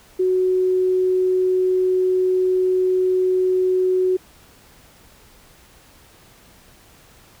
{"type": "tone", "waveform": "sine", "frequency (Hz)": 370, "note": "F#4", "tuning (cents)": 0, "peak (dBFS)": -15, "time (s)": [0.19, 4.17], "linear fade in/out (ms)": 10, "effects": ["pink hiss -50 dBFS RMS until 7.4 s"]}